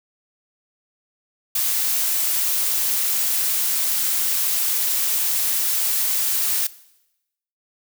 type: noise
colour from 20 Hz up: blue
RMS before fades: -21 dBFS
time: 1.55-6.67 s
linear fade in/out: 5 ms
effects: noise-tail reverb RT60 0.9 s tail -19 dB re dry